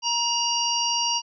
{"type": "harmonic tone with a mistuned harmonic", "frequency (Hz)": 946, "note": "A#5", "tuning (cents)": 25, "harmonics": [1, 3, 5, 6], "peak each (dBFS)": [-27, -27, -27, -27], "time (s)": [0.02, 1.22], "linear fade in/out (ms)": 50, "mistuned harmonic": 5, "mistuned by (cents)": -25, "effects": []}